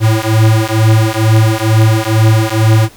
square beating tone pair, 109.2 / 111.4 Hz, A2 / A2, -13 / +22 cents, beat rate 2.2 Hz, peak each -11 dBFS, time 0-2.89 s, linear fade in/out 50 ms, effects pink hiss -40 dBFS RMS until 2.96 s

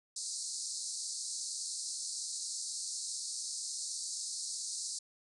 white band-pass noise, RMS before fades -40 dBFS, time 0.16-4.99 s, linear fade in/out 5 ms, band 4100 to 9400 Hz, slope 96 dB/octave, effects none

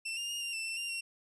sawtooth tone with pitch steps, 2685 / 2805 / 2839 / 2784 / 2669 / 2686 / 2785 / 2735 Hz, E7 / F7 / F7 / F7 / E7 / E7 / F7 / F7, +31 / +7 / +28 / -6 / +21 / +32 / -5 / -37 cents, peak -32 dBFS, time 0.05-1.01 s, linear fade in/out 10 ms, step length 120 ms, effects resampled to 24000 Hz

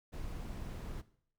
brown noise, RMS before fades -42 dBFS, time 0.12-1.02 s, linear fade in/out 20 ms, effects noise-tail reverb RT60 0.6 s tail -17 dB re dry

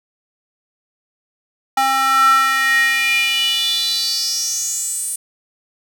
square tone with high-pass filter sweep, 267.5 Hz, C4, 38 cents sharp, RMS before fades -17 dBFS, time 1.77-5.16 s, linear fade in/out 5 ms, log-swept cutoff 940 to 9300 Hz, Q 6.5, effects none

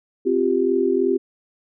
sine chord, C suspended fourth, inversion none, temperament equal, 261.6 / 349.2 / 392 Hz, C4 / F4 / G4, 0 / 0 / 0 cents, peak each -23 / -21 / -19 dBFS, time 0.25-1.18 s, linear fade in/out 20 ms, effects none

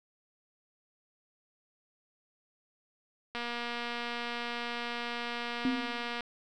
click train, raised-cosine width 0.3 ms, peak -21 dBFS, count 681, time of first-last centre 3.35-6.207 s, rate 238 Hz
sine tone with exponential decay, 256.6 Hz, C4, 34 cents flat, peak -24 dBFS, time 5.65-6.16 s, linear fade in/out 1 ms, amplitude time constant 110 ms
effects none

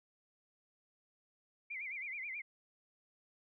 sine tone with vibrato, 2217 Hz, C#7, in tune, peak -40 dBFS, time 1.7-2.42 s, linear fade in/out 10 ms, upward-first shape sine, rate 9.3 Hz, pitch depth 160 cents each way, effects none

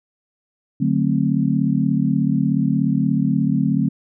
sine chord, D dominant seventh, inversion none, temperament just, 146.83 / 183.54 / 220.2 / 264.3 Hz, D3 / F#3 / A3 / C4, 0 / -14 / +2 / +18 cents, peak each -21 dBFS, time 0.8-3.89 s, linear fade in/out 10 ms, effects none

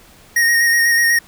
square tone with vibrato, 1864.7 Hz, A#6, in tune, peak -12 dBFS, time 0.36-1.19 s, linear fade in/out 5 ms, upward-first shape square, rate 8.1 Hz, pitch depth 17 cents each way, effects pink hiss -46 dBFS RMS until 1.27 s

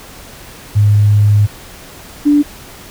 sine tone pair in turn, 103.83 / 292.2 Hz, G#2 / D4, 0 / -9 cents, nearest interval octave + tritone, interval 1791 cents, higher second, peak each -6 dBFS, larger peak neither, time 0.75-1.47 / 2.25-2.43 s, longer first, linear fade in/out 20 ms, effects pink hiss -35 dBFS RMS until 2.9 s

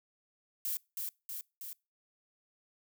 violet noise with echo, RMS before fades -35 dBFS, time 0.65-0.77 s, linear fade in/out 2 ms, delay 320 ms, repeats 3, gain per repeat -3 dB, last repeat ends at 1.73 s, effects noise-tail reverb RT60 0.3 s tail -26 dB re dry

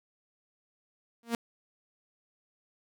sawtooth tone with exponential growth, 233 Hz, A#3, 1 cent flat, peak -20 dBFS, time 1.23-1.35 s, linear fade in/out 2 ms, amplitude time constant 25 ms, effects none

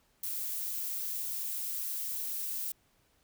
violet noise, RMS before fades -36 dBFS, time 0.23-2.72 s, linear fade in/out 5 ms, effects pink hiss -70 dBFS RMS until 3.23 s

